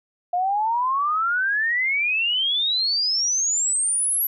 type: exponential sweep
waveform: sine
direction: up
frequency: 698.5 to 11840 Hz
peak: -19 dBFS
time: 0.33-4.27 s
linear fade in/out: 5 ms
effects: none